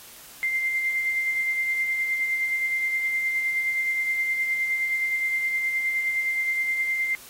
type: tone with tremolo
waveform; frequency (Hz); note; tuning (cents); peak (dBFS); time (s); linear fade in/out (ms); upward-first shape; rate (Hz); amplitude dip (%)
sine; 2093; C7; 0; -21; 0.43-7.15; 0; sine; 9.6; 35
effects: white hiss -46 dBFS RMS until 7.29 s + AAC 48 kbps